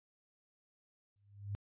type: tone with exponential growth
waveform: sine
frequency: 101 Hz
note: G#2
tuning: 48 cents flat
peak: -34 dBFS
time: 1.16-1.55 s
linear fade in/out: 0 ms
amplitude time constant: 83 ms
effects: resampled to 8000 Hz